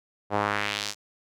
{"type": "tone with band-pass filter sweep", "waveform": "sawtooth", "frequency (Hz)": 103.2, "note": "G#2", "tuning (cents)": -10, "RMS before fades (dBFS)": -28, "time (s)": [0.3, 0.95], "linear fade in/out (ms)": 50, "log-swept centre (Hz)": [690, 6400], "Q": 1.5, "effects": []}